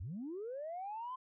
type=linear sweep; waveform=sine; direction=up; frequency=69.3 to 1047 Hz; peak=-39 dBFS; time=0-1.16 s; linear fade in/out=10 ms; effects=tanh soft clip ceiling -36 dBFS